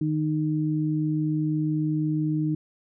sine tone pair together, 154 / 308 Hz, D#3 / D#4, -17 / -17 cents, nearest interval octave, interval 1200 cents, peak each -25 dBFS, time 0.01-2.55 s, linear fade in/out 5 ms, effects none

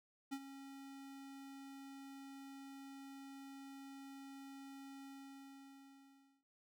square tone with ADSR envelope, 273.5 Hz, C#4, 23 cents flat, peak -40 dBFS, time 0.31-6.44 s, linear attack 19 ms, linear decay 57 ms, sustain -12 dB, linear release 1400 ms, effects none

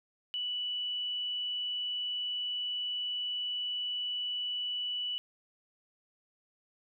sine tone, 2960 Hz, F#7, in tune, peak -32 dBFS, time 0.34-5.18 s, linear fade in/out 0 ms, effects none

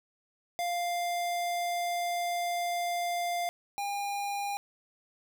square tone pair in turn, 698.5 / 807.4 Hz, F5 / G#5, 0 / -49 cents, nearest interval minor third, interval 251 cents, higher second, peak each -30 / -32 dBFS, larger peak first, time 0.59-3.49 / 3.78-4.57 s, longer first, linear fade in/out 0 ms, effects none

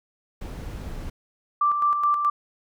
brown noise, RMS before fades -34 dBFS, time 0.41-1.1 s, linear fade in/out 5 ms
sine tone with tremolo, 1174.7 Hz, D6, in tune, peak -17 dBFS, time 1.61-2.3 s, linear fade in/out 5 ms, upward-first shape square, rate 4.7 Hz, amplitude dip 45%
effects none

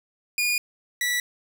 sawtooth tone pair in turn, 2439 / 1954.7 Hz, D#7 / B6, -35 / -18 cents, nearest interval major third, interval 383 cents, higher first, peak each -18 / -19 dBFS, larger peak first, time 0.38-0.58 / 1.01-1.2 s, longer first, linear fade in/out 2 ms, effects none

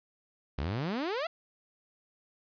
sawtooth exponential sweep, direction up, 63 to 698.5 Hz, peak -27 dBFS, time 0.58-1.27 s, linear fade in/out 5 ms, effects resampled to 11025 Hz + 10-bit

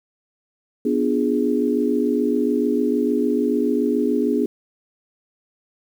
sine chord, B diminished seventh, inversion none, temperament equal, 246.9 / 293.7 / 349.2 / 415.3 Hz, B3 / D4 / F4 / Ab4, 0 / 0 / 0 / 0 cents, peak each -21 / -22 / -27 / -22 dBFS, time 0.85-4.46 s, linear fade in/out 5 ms, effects 8-bit

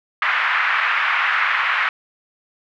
pink band-pass noise, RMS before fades -19 dBFS, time 0.22-1.89 s, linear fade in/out 2 ms, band 1200 to 2300 Hz, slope 24 dB/octave, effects none

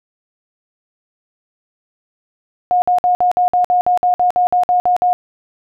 sine tone bursts, 720 Hz, F#5, 47 cents flat, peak -10 dBFS, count 15, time 2.71-5.13 s, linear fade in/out 0 ms, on 110 ms, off 55 ms, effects none

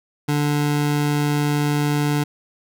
25% pulse tone, 146.83 Hz, D3, in tune, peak -14 dBFS, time 0.28-2.24 s, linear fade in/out 10 ms, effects none

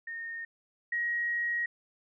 sine tone pair in turn, 1839 / 1892.9 Hz, A#6 / A#6, -24 / +26 cents, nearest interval minor second, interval 50 cents, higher second, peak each -36 / -28 dBFS, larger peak second, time 0.07-0.45 / 0.92-1.66 s, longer second, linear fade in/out 5 ms, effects none

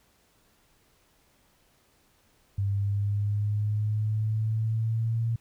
sine exponential sweep, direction up, 99 to 115.4 Hz, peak -24 dBFS, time 2.58-5.36 s, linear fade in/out 5 ms, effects pink hiss -65 dBFS RMS until 5.4 s

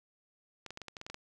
clicks, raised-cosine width 0.2 ms, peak -26 dBFS, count 10, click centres 0.663 / 0.706 / 0.774 / 0.817 / 0.883 / 0.968 / 1.014 / 1.065 / 1.1 / 1.144 s, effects none

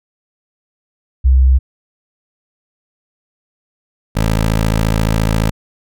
sine / 15% pulse tone pair in turn, 65 / 54.41 Hz, C2 / A1, -11 / -19 cents, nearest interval minor third, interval 308 cents, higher first, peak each -6 / -6 dBFS, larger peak neither, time 1.24-1.59 / 4.15-5.51 s, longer second, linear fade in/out 20 ms, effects none

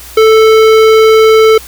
sine tone with hard clipping, 440.2 Hz, A4, 1 cent sharp, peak -4 dBFS, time 0.17-1.58 s, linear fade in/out 5 ms, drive 16 dB, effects added 60 Hz sine -34 dBFS peak until 1.67 s + white hiss -31 dBFS RMS until 1.67 s

